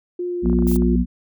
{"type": "tone with vibrato", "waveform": "sine", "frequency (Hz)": 353.5, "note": "F4", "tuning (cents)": 21, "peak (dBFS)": -22, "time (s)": [0.19, 0.96], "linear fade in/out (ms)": 5, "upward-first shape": "triangle", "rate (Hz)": 3.7, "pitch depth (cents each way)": 12}
{"type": "harmonic tone", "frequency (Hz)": 60.6, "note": "B1", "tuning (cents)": -32, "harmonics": [1, 3, 4], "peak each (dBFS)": [-19, -19, -19], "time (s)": [0.42, 1.06], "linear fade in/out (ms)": 50}
{"type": "clicks", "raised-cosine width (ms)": 1, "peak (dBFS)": -23, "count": 9, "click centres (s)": [0.459, 0.498, 0.53, 0.589, 0.624, 0.669, 0.716, 0.76, 0.822]}
{"type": "noise", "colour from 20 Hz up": "violet", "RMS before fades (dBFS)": -31, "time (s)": [0.67, 0.77], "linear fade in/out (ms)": 5}
{"effects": []}